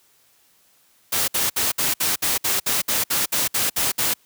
white noise bursts, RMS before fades -21 dBFS, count 14, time 1.12-4.14 s, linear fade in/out 10 ms, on 160 ms, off 60 ms, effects white hiss -59 dBFS RMS until 4.25 s + high-pass 60 Hz 12 dB/octave

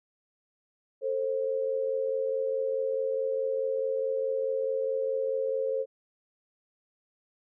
sine tone pair together, 445.3 / 530 Hz, A4 / C5, +21 / +22 cents, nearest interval minor third, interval 301 cents, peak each -31 / -28 dBFS, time 1.01-5.86 s, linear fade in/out 50 ms, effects none

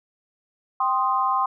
sine chord, C minor, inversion second, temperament equal, 784 / 1046.5 / 1244.5 Hz, G5 / C6 / Eb6, 0 / 0 / 0 cents, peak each -25 / -21 / -26 dBFS, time 0.8-1.46 s, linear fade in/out 5 ms, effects none

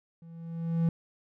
triangle tone with level ramp, 166.1 Hz, E3, 13 cents sharp, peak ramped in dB -45 to -19 dBFS, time 0.22-0.89 s, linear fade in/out 2 ms, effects none

